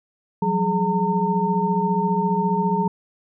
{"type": "tone cluster", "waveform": "sine", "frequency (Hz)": [176.4, 191.1, 419.8, 911], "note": ["F3", "G3", "G#4", "A#5"], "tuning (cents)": [18, -44, 19, -40], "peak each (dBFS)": [-24, -23, -26, -22], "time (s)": [0.42, 2.88], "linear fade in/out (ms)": 5, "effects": []}